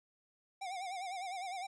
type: tone with vibrato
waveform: square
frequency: 746 Hz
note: F#5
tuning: 14 cents sharp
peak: -40 dBFS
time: 0.61-1.67 s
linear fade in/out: 10 ms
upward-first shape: sine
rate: 9.9 Hz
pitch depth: 100 cents each way
effects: resampled to 22050 Hz